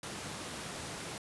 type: high-pass noise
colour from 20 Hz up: pink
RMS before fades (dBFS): -42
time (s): 0.03-1.18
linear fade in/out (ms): 2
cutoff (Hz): 120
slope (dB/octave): 12
effects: resampled to 24000 Hz